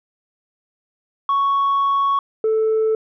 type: tone pair in turn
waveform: sine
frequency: 1111 / 439.5 Hz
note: C#6 / A4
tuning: +4 / -2 cents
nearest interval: octave + major third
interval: 1606 cents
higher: first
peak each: -13 / -13 dBFS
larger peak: neither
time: 1.29-2.19 / 2.44-2.95 s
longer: first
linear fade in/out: 2 ms
effects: tanh soft clip ceiling -13 dBFS